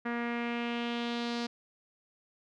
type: tone with low-pass filter sweep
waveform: sawtooth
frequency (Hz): 237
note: A#3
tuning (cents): +29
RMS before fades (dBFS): -34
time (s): 0.05-1.47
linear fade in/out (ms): 10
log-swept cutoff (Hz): 1800 to 4700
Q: 2.7
effects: none